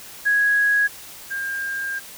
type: tone pair in turn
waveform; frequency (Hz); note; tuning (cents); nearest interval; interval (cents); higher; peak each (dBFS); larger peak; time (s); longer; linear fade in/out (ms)
sine; 1660 / 1604.4; G#6 / G6; -1 / +40; minor second; 59; first; -15 / -24; first; 0.25-0.88 / 1.3-2; second; 20
effects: white hiss -40 dBFS RMS until 2.17 s